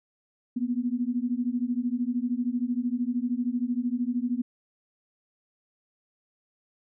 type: beating tone pair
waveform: sine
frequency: 237.8 / 250.8 Hz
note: A#3 / B3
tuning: +35 / +27 cents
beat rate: 13 Hz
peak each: -28 dBFS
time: 0.56-4.42 s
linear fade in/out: 10 ms
effects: none